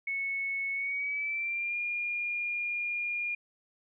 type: tone with pitch glide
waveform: sine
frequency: 2205 to 2418 Hz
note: C#7 to D7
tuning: -10 to +50 cents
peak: -30 dBFS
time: 0.07-3.35 s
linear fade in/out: 5 ms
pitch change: +160 cents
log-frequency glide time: 0.73-1.77 s
effects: none